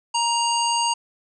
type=harmonic tone; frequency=938 Hz; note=A#5; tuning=11 cents sharp; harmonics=1 / 3 / 5 / 7 / 9; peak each=-21 / -26 / -28 / -29 / -31 dBFS; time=0.14-0.94 s; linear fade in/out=10 ms; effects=none